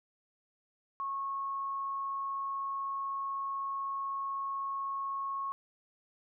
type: tone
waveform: sine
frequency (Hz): 1096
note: C#6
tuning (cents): -20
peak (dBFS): -33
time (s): 1-5.52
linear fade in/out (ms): 0
effects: none